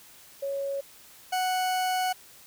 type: tone pair in turn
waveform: sine / 40% pulse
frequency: 554.4 / 740 Hz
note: C#5 / F#5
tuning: 0 / 0 cents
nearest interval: perfect fourth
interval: 500 cents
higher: second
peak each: -28 / -24 dBFS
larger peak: second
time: 0.42-0.81 / 1.32-2.13 s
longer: second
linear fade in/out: 10 ms
effects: white hiss -52 dBFS RMS until 2.46 s